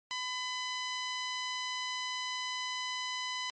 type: tone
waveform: 10% pulse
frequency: 1005 Hz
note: B5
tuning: 30 cents sharp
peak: -25 dBFS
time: 0.11-3.5 s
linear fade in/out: 0 ms
effects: low-pass 6000 Hz 12 dB/octave + MP3 32 kbps